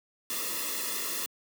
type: noise with comb filter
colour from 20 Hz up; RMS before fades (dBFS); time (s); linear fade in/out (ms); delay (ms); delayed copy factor
white; -33; 0.3-1.26; 0; 1.3; -0.9
effects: high-pass 200 Hz 12 dB/octave